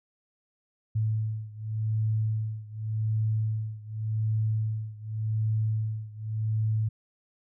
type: beating tone pair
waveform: sine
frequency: 108.9 / 109.77 Hz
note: A2 / A2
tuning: -17 / -4 cents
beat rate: 0.87 Hz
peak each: -28 / -30 dBFS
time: 0.95-6.89 s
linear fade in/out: 10 ms
effects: none